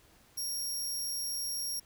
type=tone; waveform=20% pulse; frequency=5588 Hz; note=F8; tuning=in tune; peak=-28 dBFS; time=0.37-1.8 s; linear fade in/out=10 ms; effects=pink hiss -62 dBFS RMS until 1.85 s